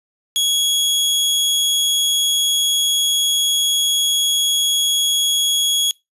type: tone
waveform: sawtooth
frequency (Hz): 3336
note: G#7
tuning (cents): +7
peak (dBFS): -12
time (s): 0.36-5.91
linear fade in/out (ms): 0
effects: noise-tail reverb RT60 0.2 s tail -24 dB re dry + resampled to 32000 Hz